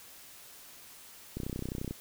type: click train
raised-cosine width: 3 ms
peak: -23 dBFS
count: 18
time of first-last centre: 1.37-1.91 s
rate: 31.5 Hz
effects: white hiss -52 dBFS RMS until 2 s